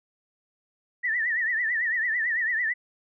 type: tone with vibrato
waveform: sine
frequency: 1864.7 Hz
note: A#6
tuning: in tune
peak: -23 dBFS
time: 1.03-2.74 s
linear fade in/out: 20 ms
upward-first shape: triangle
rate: 9 Hz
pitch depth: 140 cents each way
effects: none